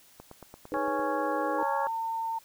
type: click train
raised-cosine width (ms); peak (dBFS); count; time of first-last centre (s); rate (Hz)
1; -30; 8; 0.2-0.995; 8.81
type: chord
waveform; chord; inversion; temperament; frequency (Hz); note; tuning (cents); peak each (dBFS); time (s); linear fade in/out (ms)
sine; G# minor; second; equal; 311.1 / 415.3 / 493.9; D#4 / G#4 / B4; 0 / 0 / 0; -34 / -39 / -35; 0.72-1.63; 0
type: harmonic tone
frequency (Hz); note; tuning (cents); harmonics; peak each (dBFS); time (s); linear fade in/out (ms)
277.2; C#4; 0; 2 / 3 / 4 / 5 / 6; -33 / -32 / -34 / -40 / -40; 0.74-1.87; 0
type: tone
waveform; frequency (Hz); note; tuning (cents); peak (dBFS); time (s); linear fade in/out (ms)
sine; 905; A5; +48; -29; 1.58-2.39; 10
effects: white hiss -58 dBFS RMS until 2.44 s